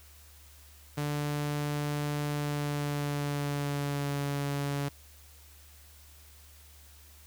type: tone with pitch glide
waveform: sawtooth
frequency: 146.83 to 142.07 Hz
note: D3 to C#3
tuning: 0 to +43 cents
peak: -26 dBFS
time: 0.97-4.89 s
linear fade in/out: 10 ms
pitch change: -57 cents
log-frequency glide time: 2.29-4.21 s
effects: added 73 Hz sine -54 dBFS peak until 7.26 s + white hiss -57 dBFS RMS until 7.26 s